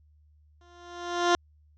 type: tone with exponential growth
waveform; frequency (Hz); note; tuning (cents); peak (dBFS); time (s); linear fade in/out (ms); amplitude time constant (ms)
15% pulse; 349.2; F4; 0; -12; 0.61-1.35; 1; 160
effects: added 75 Hz sine -57 dBFS peak until 1.77 s + resampled to 16000 Hz